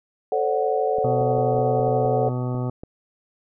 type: chord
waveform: sine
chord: D dominant seventh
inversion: second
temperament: equal with one note detuned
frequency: 440 / 523.3 / 575.6 / 740 Hz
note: A4 / C5 / D5 / F#5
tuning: 0 / 0 / -35 / 0 cents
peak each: -23 / -26 / -27 / -24 dBFS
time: 0.32-2.29 s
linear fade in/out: 2 ms
type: clicks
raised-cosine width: 2 ms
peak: -22 dBFS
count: 11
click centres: 0.985 / 1.211 / 1.382 / 1.543 / 1.589 / 1.798 / 1.886 / 2.054 / 2.282 / 2.548 / 2.835 s
type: harmonic tone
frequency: 125.1 Hz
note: B2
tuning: 23 cents sharp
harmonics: 1 / 2 / 3 / 4 / 5 / 6 / 7 / 9 / 10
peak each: -24 / -30 / -34 / -36 / -38 / -40 / -41 / -43 / -44 dBFS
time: 1.04-2.7 s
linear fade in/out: 5 ms
effects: none